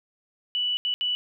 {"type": "tone bursts at uneven times", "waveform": "sine", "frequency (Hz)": 2960, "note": "F#7", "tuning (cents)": 0, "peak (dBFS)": -23, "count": 3, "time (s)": [[0.55, 0.77], [0.85, 0.94], [1.01, 1.15]], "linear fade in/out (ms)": 0, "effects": []}